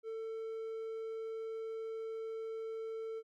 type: tone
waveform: triangle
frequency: 446.6 Hz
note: A4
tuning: 26 cents sharp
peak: -37 dBFS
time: 0.03-3.23 s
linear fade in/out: 50 ms
effects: Opus 48 kbps